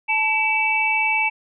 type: tone cluster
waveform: sine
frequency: 874 / 2287 / 2655 Hz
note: A5 / D7 / E7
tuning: -12 / -47 / +12 cents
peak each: -23 / -21 / -21 dBFS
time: 0.08-1.3 s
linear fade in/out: 20 ms
effects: none